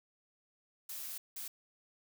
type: noise bursts at uneven times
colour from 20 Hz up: blue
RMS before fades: -43 dBFS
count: 2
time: 0.89-1.18 / 1.36-1.48 s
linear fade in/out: 5 ms
effects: none